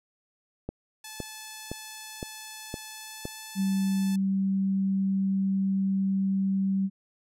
click train, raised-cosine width 2 ms, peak -19 dBFS, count 6, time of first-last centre 0.69-3.254 s, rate 1.95 Hz
5% pulse tone with pitch glide, 868 to 873.5 Hz, A5 to A5, -24 to -13 cents, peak -28 dBFS, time 1.04-4.16 s, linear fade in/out 5 ms, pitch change +11 cents, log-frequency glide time 2.91-3.42 s
sine tone, 193.5 Hz, G3, 22 cents flat, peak -23 dBFS, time 3.55-6.9 s, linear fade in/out 50 ms
effects none

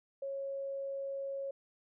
sine tone, 549 Hz, C#5, 17 cents flat, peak -36 dBFS, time 0.22-1.51 s, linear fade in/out 5 ms, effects none

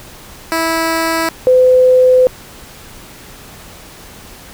10% pulse / sine tone pair in turn, 327.1 / 508.7 Hz, E4 / C5, -13 / -49 cents, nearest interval minor sixth, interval 764 cents, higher second, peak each -5 dBFS, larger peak neither, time 0.52-1.29 / 1.47-2.27 s, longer second, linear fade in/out 0 ms, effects pink hiss -36 dBFS RMS until 4.53 s

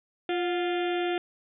harmonic tone with a mistuned harmonic, 349.2 Hz, F4, in tune, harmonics 1 / 2 / 4 / 5 / 6 / 7 / 8 / 9 / 10, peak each -27 / -32 / -39 / -41 / -42 / -42 / -43 / -43 / -43 dBFS, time 0.29-1.18 s, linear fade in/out 2 ms, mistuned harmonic 2, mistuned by +52 cents, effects none

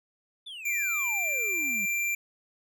triangle exponential sweep, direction down, 3599 to 182.9 Hz, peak -37 dBFS, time 0.46-1.86 s, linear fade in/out 10 ms
square tone, 2364 Hz, D7, 11 cents sharp, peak -27 dBFS, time 0.65-2.15 s, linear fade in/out 5 ms
effects none

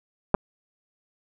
clicks, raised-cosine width 1 ms, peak -5 dBFS, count 2, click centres 0.343 / 0.348 s, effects none

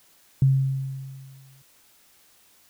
sine tone with exponential decay, 134.4 Hz, C3, 47 cents sharp, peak -13 dBFS, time 0.42-1.62 s, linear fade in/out 2 ms, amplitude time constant 260 ms, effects white hiss -58 dBFS RMS until 2.69 s

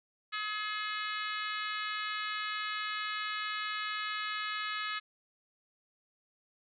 harmonic tone, 424.5 Hz, G#4, 38 cents sharp, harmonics 3 / 4 / 5 / 6 / 7 / 8 / 9 / 10, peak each -38 / -40 / -42 / -44 / -45 / -46 / -47 / -48 dBFS, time 0.32-5 s, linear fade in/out 20 ms, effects none

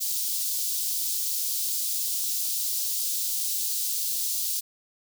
white high-pass noise, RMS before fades -28 dBFS, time 0-4.61 s, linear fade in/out 20 ms, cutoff 4000 Hz, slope 24 dB/octave, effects none

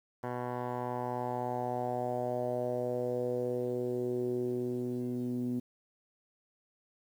10% pulse tone with low-pass filter sweep, 123.47 Hz, B2, in tune, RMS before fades -34 dBFS, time 0.23-5.6 s, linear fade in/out 10 ms, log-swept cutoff 1200 to 260 Hz, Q 3.9, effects 10-bit

